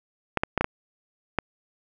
clicks, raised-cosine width 0.5 ms, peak -7 dBFS, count 6, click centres 0.373 / 0.435 / 0.577 / 0.61 / 0.644 / 1.387 s, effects none

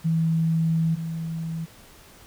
sine tone pair in turn, 162.8 / 163.4 Hz, E3 / E3, -21 / -15 cents, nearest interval unison, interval 6 cents, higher second, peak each -19 / -27 dBFS, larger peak first, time 0.04-0.96 / 0.96-1.66 s, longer first, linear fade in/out 20 ms, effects pink hiss -50 dBFS RMS until 2.26 s

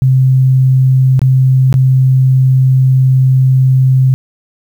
sine tone with dropouts, 130.8 Hz, C3, in tune, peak -5 dBFS, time 0.02-4.14 s, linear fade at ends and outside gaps 0 ms, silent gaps 1.193-1.217 / 1.727-1.741 s, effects 7-bit

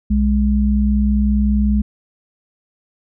sine tone pair together, 62.45 / 207.7 Hz, B1 / G#3, +20 / 0 cents, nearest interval octave + major sixth, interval 2080 cents, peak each -15 dBFS, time 0.1-1.82 s, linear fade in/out 10 ms, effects none

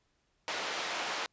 pink band-pass noise, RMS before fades -36 dBFS, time 0.48-1.26 s, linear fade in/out 0 ms, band 630 to 5000 Hz, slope 12 dB/octave, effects pink hiss -75 dBFS RMS until 1.32 s + resampled to 16000 Hz

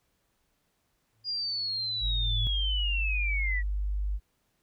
sine tone with exponential growth, 110 Hz, A2, in tune, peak -29 dBFS, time 1.13-2.47 s, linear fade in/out 0 ms, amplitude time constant 290 ms
sine linear sweep, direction down, 4871 to 1903 Hz, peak -29 dBFS, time 1.24-3.63 s, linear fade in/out 50 ms
sine tone, 49.99 Hz, G1, 35 cents sharp, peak -27 dBFS, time 2-4.2 s, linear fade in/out 50 ms
effects pink hiss -74 dBFS RMS until 4.62 s

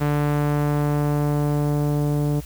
sawtooth tone with low-pass filter sweep, 146.83 Hz, D3, in tune, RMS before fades -21 dBFS, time 0-2.41 s, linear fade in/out 20 ms, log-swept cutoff 2000 to 520 Hz, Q 0.75, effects added 60 Hz sine -36 dBFS peak until 2.45 s + white hiss -45 dBFS RMS until 2.45 s

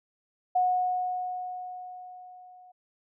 sine tone with level ramp, 730 Hz, F#5, 24 cents flat, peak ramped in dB -20 to -50 dBFS, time 0.55-2.72 s, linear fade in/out 10 ms, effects none

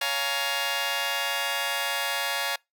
10% pulse chord, Bb minor seventh, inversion first, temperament just, 559.4 / 699.2 / 839.1 / 932.3 Hz, Db5 / F5 / Ab5 / Bb5, +16 / +2 / +18 / 0 cents, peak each -24 dBFS, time 0.01-2.56 s, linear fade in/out 5 ms, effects noise-tail reverb RT60 0.2 s tail -26 dB re dry

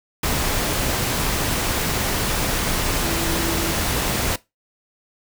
sine tone in noise, 332.3 Hz, E4, 14 cents sharp, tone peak -27 dBFS, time 3.02-3.72 s, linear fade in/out 5 ms, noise pink, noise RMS -22 dBFS, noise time 0.23-4.36 s, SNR -8 dB, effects noise-tail reverb RT60 0.2 s tail -19 dB re dry

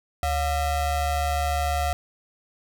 square ring-modulated tone, 320 Hz, D#4, 49 cents sharp, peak -20 dBFS, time 0.23-1.93 s, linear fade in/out 0 ms, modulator 393 Hz, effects none

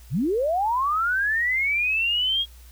sine linear sweep, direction up, 97.4 to 3301 Hz, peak -20 dBFS, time 0.1-2.46 s, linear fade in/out 50 ms, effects added 60 Hz sine -44 dBFS peak until 2.71 s + white hiss -54 dBFS RMS until 2.71 s

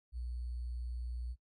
sine tone with sample-and-hold, 60.4 Hz, B1, 38 cents flat, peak -37 dBFS, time 0.12-1.36 s, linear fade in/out 50 ms, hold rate 4410 Hz, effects noise-tail reverb RT60 0.1 s tail -20 dB re dry + MP3 48 kbps

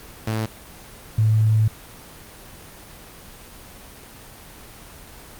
sawtooth / sine tone pair in turn, 110 / 109.18 Hz, A2 / A2, 0 / -13 cents, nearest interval unison, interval 13 cents, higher first, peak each -18 / -14 dBFS, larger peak second, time 0.27-0.46 / 1.18-1.68 s, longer second, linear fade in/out 5 ms, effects pink hiss -42 dBFS RMS until 5.39 s + Opus 24 kbps

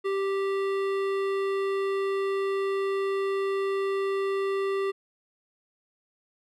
triangle tone with hard clipping, 391.5 Hz, G4, 2 cents flat, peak -27 dBFS, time 0.04-4.92 s, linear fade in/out 20 ms, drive 18 dB, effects none

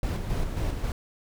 brown noise with tremolo, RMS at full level -27 dBFS, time 0.03-0.92 s, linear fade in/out 2 ms, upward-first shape square, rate 3.7 Hz, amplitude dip 40%, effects none

